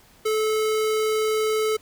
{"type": "tone", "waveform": "square", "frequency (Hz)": 434, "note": "A4", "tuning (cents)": -24, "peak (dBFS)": -21, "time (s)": [0.25, 1.77], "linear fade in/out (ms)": 10, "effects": ["pink hiss -54 dBFS RMS until 1.81 s"]}